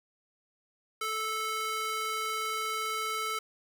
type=tone with high-pass filter; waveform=square; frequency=437.6 Hz; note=A4; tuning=9 cents flat; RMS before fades=-33 dBFS; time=1.01-3.39 s; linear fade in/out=5 ms; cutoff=1100 Hz; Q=1.3; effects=none

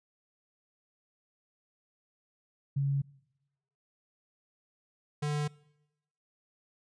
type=tone pair in turn; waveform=sine / square; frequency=139.1 / 148.1 Hz; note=C#3 / D3; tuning=+6 / +15 cents; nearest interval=minor second; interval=109 cents; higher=second; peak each=-26 / -30 dBFS; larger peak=first; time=2.76-3.02 / 5.22-5.48 s; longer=neither; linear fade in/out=10 ms; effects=noise-tail reverb RT60 0.9 s tail -23 dB re dry + resampled to 22050 Hz

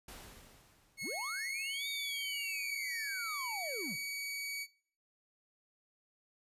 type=noise with exponential decay; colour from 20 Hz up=pink; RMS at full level=-48 dBFS; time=0.08-1.6 s; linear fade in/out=5 ms; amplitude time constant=330 ms
type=tone with pitch glide; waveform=sawtooth; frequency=2183 to 2263 Hz; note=C#7 to C#7; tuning=-27 to +35 cents; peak=-35 dBFS; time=0.97-4.67 s; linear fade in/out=50 ms; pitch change=+62 cents; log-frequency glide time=1.67-1.83 s
type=linear two-way sweep; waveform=triangle; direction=up then down; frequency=72.5 to 3729 to 105.2 Hz; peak=-39 dBFS; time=1.01-3.97 s; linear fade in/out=50 ms; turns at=1.89 s
effects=noise-tail reverb RT60 0.5 s tail -21 dB re dry + resampled to 32000 Hz

